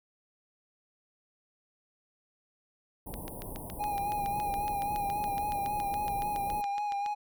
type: band-stop noise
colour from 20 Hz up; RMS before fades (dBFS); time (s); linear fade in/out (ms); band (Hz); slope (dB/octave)
pink; -41; 3.06-6.62; 10; 1000 to 9200; 96
type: click train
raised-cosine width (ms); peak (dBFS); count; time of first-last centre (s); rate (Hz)
0.2; -25; 29; 3.14-7.062; 7.14
type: tone with vibrato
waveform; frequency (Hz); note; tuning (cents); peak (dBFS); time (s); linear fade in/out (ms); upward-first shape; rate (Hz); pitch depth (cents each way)
triangle; 817; G#5; -29; -28; 3.79-7.15; 20; sine; 3.7; 35
effects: none